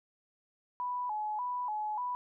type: tone with vibrato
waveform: sine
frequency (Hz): 916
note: A#5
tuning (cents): -31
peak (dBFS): -32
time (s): 0.8-2.15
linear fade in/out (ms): 0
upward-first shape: square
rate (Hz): 1.7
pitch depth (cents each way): 130
effects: none